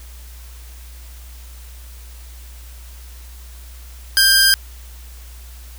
sawtooth tone pair together, 1581 / 4945 Hz, G6 / D#8, +14 / -12 cents, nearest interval octave + minor sixth, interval 1974 cents, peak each -10 dBFS, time 4.17-4.54 s, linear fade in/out 0 ms, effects added 60 Hz sine -35 dBFS peak until 5.78 s + white hiss -45 dBFS RMS until 5.78 s

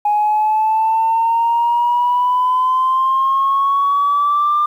sine exponential sweep, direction up, 830.6 to 1197 Hz, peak -11 dBFS, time 0.05-4.66 s, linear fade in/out 5 ms, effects tanh soft clip ceiling -8 dBFS + 8-bit

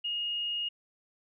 sine tone, 2860 Hz, F7, 41 cents sharp, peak -30 dBFS, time 0.04-0.69 s, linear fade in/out 10 ms, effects none

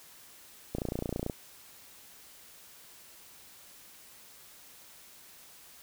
click train, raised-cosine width 2 ms, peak -19 dBFS, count 17, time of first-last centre 0.75-1.298 s, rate 29.2 Hz, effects white hiss -54 dBFS RMS until 5.82 s

